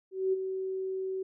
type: tone with ADSR envelope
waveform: sine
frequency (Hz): 379.2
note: F#4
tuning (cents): +43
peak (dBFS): -23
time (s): 0.11-1.23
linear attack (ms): 220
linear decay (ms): 21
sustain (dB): -8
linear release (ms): 7
effects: none